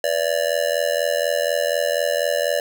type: tone with amplitude modulation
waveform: square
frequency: 580 Hz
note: D5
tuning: 22 cents flat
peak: -15 dBFS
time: 0.04-2.6 s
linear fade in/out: 2 ms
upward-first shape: sine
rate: 84.1 Hz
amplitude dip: 100%
effects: none

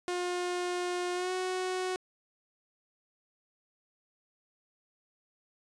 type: tone with pitch glide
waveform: sawtooth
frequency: 356.8 to 369.6 Hz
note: F4 to F#4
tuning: +37 to -2 cents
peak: -27 dBFS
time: 0.08-1.96 s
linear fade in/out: 0 ms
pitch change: +61 cents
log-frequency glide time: 1.14-1.32 s
effects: resampled to 22050 Hz

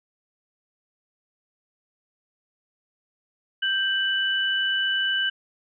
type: tone pair together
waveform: sine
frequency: 1568 / 2977 Hz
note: G6 / F#7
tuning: 0 / +10 cents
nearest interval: major seventh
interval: 1110 cents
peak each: -24 dBFS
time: 3.62-5.3 s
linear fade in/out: 10 ms
effects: none

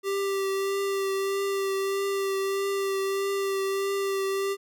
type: tone with vibrato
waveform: square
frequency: 392 Hz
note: G4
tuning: in tune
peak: -26 dBFS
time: 0.03-4.57 s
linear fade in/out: 50 ms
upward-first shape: triangle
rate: 1.6 Hz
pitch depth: 19 cents each way
effects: none

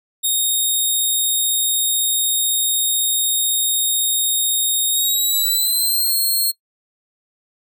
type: tone with pitch glide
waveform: 10% pulse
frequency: 3718 to 4246 Hz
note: A#7 to C8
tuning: -5 to +25 cents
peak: -9 dBFS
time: 0.23-6.52 s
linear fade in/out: 20 ms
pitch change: +230 cents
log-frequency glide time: 4.9-6.14 s
effects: noise-tail reverb RT60 0.1 s tail -22 dB re dry

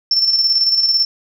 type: tone with tremolo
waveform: sine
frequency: 5380 Hz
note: E8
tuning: 34 cents sharp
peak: -10 dBFS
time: 0.11-1.05 s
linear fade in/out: 2 ms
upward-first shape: square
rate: 18 Hz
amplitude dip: 45%
effects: none

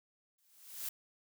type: noise with exponential growth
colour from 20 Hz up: blue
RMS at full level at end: -37 dBFS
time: 0.38-0.89 s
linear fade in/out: 5 ms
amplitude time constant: 110 ms
effects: none

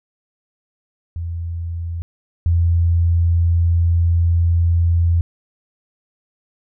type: tone pair in turn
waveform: sine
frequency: 84.5 / 84.91 Hz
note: E2 / F2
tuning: +43 / -48 cents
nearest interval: unison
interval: 9 cents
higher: second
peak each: -22 / -12 dBFS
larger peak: second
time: 1.16-2.02 / 2.46-5.21 s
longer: second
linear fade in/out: 0 ms
effects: none

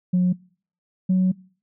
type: tone pair in turn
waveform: sine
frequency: 180.6 / 185.46 Hz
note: F#3 / F#3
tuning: -42 / +4 cents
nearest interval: unison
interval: 46 cents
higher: second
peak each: -14 / -14 dBFS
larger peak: neither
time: 0.13-0.33 / 1.09-1.32 s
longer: second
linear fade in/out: 10 ms
effects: noise-tail reverb RT60 0.5 s tail -25 dB re dry + tanh soft clip ceiling -13 dBFS

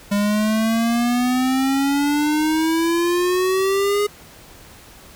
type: exponential sweep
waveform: square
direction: up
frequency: 201.6 to 415.7 Hz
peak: -17 dBFS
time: 0.11-4.07 s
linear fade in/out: 10 ms
effects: pink hiss -44 dBFS RMS until 5.15 s

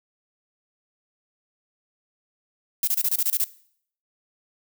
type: noise bursts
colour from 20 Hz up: violet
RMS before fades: -22 dBFS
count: 9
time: 2.83-3.442 s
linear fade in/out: 2 ms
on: 44 ms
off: 27 ms
effects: noise-tail reverb RT60 0.6 s tail -19 dB re dry

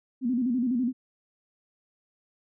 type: tone with vibrato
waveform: sine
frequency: 246.8 Hz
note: B3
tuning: 1 cent flat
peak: -23 dBFS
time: 0.21-0.93 s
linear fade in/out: 50 ms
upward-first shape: square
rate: 12 Hz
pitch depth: 92 cents each way
effects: none

